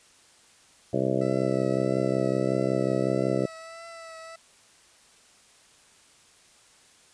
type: harmonic tone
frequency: 65.41 Hz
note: C2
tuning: in tune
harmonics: 2 / 3 / 4 / 5 / 6 / 7 / 8 / 9 / 10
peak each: -31 / -31 / -34 / -30 / -30 / -35 / -31 / -31 / -34 dBFS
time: 0.93-3.46 s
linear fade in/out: 5 ms
type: tone with vibrato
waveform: 20% pulse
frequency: 659.3 Hz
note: E5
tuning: in tune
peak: -36 dBFS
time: 1.21-4.36 s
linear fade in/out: 5 ms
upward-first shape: triangle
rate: 1.6 Hz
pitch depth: 34 cents each way
effects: white hiss -57 dBFS RMS until 7.13 s + resampled to 22050 Hz